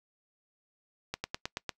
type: slowing click train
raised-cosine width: 0.2 ms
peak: -16 dBFS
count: 6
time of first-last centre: 1.14-1.693 s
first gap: 100 ms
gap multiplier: 1.05
effects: noise-tail reverb RT60 0.1 s tail -23 dB re dry